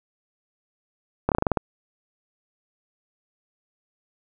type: slowing click train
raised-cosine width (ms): 1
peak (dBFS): -6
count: 8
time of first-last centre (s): 1.29-1.572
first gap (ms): 28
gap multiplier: 1.12
effects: none